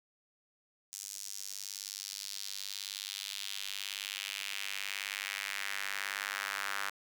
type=tone with high-pass filter sweep; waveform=square; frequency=49.54 Hz; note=G1; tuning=19 cents sharp; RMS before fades=-40 dBFS; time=0.92-6.9 s; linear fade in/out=10 ms; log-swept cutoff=6600 to 1400 Hz; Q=2; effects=none